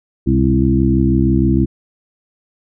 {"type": "harmonic tone with a mistuned harmonic", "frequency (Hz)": 66.3, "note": "C2", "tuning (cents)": 23, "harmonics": [1, 2, 3, 4, 5], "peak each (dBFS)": [-17, -17, -17, -17, -17], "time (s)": [0.26, 1.66], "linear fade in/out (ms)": 20, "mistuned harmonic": 2, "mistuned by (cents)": -71, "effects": []}